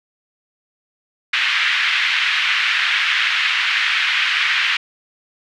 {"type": "band-pass noise", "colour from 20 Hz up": "white", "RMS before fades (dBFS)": -18, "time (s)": [1.33, 4.77], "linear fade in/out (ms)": 5, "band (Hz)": [1500, 3000], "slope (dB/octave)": 24, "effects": []}